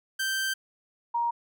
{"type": "tone pair in turn", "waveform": ["sawtooth", "sine"], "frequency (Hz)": [1562, 941.5], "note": ["G6", "A#5"], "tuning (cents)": [-7, 17], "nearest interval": "major sixth", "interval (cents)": 876, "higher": "first", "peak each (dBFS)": [-23, -24], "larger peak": "first", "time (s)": [[0.19, 0.54], [1.14, 1.31]], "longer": "first", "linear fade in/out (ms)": 10, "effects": []}